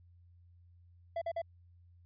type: tone bursts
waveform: triangle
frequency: 670 Hz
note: E5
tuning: 28 cents sharp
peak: -31 dBFS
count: 3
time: 1.16-1.418 s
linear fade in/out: 5 ms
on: 56 ms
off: 45 ms
effects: added 87 Hz sine -58 dBFS peak until 2.05 s + resampled to 11025 Hz

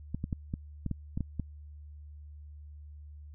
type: clicks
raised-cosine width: 5 ms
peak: -20 dBFS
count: 9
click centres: 0.146 / 0.241 / 0.328 / 0.539 / 0.863 / 0.913 / 1.175 / 1.207 / 1.397 s
effects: added 74 Hz sine -45 dBFS peak until 3.34 s

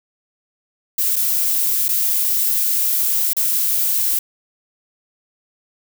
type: noise with dropouts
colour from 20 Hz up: violet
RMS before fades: -18 dBFS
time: 0.98-4.19 s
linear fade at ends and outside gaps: 5 ms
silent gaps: 1.159-1.163 / 1.883-1.889 / 3.333-3.366 s
effects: none

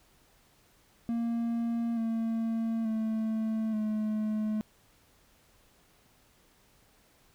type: tone with pitch steps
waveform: triangle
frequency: 232.6 / 226.5 / 220.6 / 214.8 Hz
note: A#3 / A#3 / A3 / A3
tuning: -4 / -50 / +5 / -41 cents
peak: -26 dBFS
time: 1.09-4.61 s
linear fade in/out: 0 ms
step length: 880 ms
effects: pink hiss -64 dBFS RMS until 7.34 s

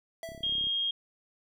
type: tone with exponential decay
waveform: square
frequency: 659.3 Hz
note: E5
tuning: in tune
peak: -36 dBFS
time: 0.23-0.69 s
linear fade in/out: 1 ms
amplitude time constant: 98 ms
type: click train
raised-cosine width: 3 ms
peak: -35 dBFS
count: 14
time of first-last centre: 0.29-0.67 s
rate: 34.2 Hz
type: tone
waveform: sine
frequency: 3244 Hz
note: G#7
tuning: 41 cents flat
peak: -27 dBFS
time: 0.43-0.91 s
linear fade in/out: 5 ms
effects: none

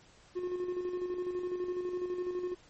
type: tone with tremolo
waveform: triangle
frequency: 360 Hz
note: F#4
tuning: 47 cents flat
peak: -29 dBFS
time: 0.35-2.55 s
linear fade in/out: 20 ms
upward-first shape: square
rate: 12 Hz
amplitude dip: 45%
effects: pink hiss -60 dBFS RMS until 2.69 s + MP3 32 kbps

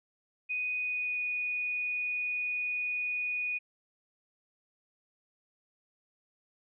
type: tone with pitch glide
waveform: sine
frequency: 2489 to 2470 Hz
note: D#7 to D#7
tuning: 0 to -13 cents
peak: -30 dBFS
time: 0.49-3.59 s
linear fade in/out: 20 ms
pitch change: -13 cents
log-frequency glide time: 0.77-1.21 s
effects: none

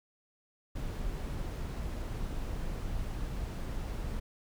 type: noise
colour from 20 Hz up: brown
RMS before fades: -36 dBFS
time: 0.75-4.2 s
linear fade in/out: 10 ms
effects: none

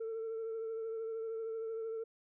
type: tone with vibrato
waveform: sine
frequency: 448.8 Hz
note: A4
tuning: 34 cents sharp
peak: -35 dBFS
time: 0-2.04 s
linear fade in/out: 10 ms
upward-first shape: triangle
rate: 13 Hz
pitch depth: 30 cents each way
effects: tanh soft clip ceiling -35 dBFS

